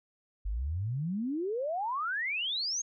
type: exponential sweep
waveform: sine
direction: up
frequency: 45.76 to 6645 Hz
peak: -30 dBFS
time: 0.45-2.82 s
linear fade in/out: 10 ms
effects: none